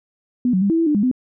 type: tone with pitch steps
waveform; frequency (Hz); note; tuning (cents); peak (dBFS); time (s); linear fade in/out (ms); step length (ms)
sine; 247.1 / 186.3 / 199.8 / 327.9 / 331.2 / 298.4 / 204.4 / 253.9; B3 / F#3 / G3 / E4 / E4 / D4 / G#3 / B3; +1 / +12 / +33 / -9 / +8 / +28 / -27 / +48; -14; 0.45-1.114; 2; 83
effects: none